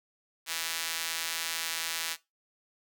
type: tone with high-pass filter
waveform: sawtooth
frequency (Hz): 164.5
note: E3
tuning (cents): -3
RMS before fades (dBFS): -34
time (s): 0.46-2.17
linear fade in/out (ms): 50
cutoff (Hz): 2400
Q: 0.62
effects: noise-tail reverb RT60 0.2 s tail -18 dB re dry